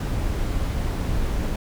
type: noise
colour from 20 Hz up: brown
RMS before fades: -24 dBFS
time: 0-1.56 s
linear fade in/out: 5 ms
effects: none